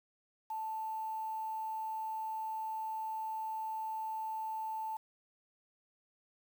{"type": "tone with quantisation", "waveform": "sine", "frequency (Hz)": 880, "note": "A5", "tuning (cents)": 0, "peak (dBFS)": -36, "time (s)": [0.5, 4.97], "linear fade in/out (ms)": 5, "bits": 9, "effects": []}